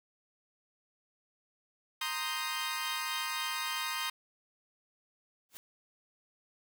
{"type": "chord", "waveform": "15% pulse", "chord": "C minor seventh", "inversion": "third", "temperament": "equal", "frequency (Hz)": [932.3, 1046.5, 1244.5, 1568], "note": ["Bb5", "C6", "Eb6", "G6"], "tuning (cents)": [0, 0, 0, 0], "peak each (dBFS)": [-33, -32, -32, -34], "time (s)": [2.01, 4.1], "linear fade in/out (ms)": 5}
{"type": "noise with exponential growth", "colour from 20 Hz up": "white", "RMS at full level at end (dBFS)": -43, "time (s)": [5.49, 5.57], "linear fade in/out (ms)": 0, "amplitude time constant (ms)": 17}
{"effects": []}